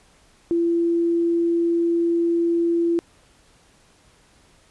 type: tone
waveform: sine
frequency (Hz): 338.8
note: E4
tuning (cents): +48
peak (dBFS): -17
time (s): 0.51-2.99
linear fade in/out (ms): 0
effects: pink hiss -56 dBFS RMS until 4.7 s + resampled to 24000 Hz